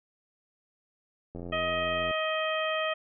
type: click train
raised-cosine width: 2 ms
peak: -27 dBFS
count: 67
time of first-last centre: 1.35-2.109 s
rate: 86.9 Hz
type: harmonic tone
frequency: 630 Hz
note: D#5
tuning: 21 cents sharp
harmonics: 1 / 2 / 3 / 4 / 5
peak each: -30 / -33 / -35 / -36 / -37 dBFS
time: 1.52-2.94 s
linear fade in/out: 10 ms
effects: none